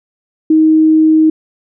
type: tone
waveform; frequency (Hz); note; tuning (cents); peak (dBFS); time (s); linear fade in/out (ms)
sine; 314.7; D#4; +20; -5; 0.5-1.3; 5
effects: none